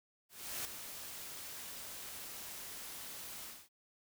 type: noise with ADSR envelope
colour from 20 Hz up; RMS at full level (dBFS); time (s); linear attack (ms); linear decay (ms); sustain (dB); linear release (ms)
white; -39; 0.29-3.69; 360; 5; -8; 250
effects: none